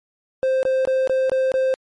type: tone bursts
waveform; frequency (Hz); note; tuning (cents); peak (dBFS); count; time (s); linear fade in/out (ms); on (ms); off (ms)
triangle; 524; C5; +2; -14; 6; 0.43-1.74; 0; 200; 22
effects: MP3 48 kbps